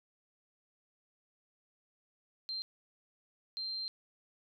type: tone bursts at uneven times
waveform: sine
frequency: 4155 Hz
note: C8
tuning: 13 cents flat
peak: -36 dBFS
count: 2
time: 2.49-2.62 / 3.57-3.88 s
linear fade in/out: 0 ms
effects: none